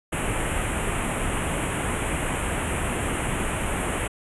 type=band-stop noise; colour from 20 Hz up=pink; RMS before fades=-26 dBFS; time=0.12-4.08 s; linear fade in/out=10 ms; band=3000 to 7900 Hz; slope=48 dB/octave; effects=resampled to 24000 Hz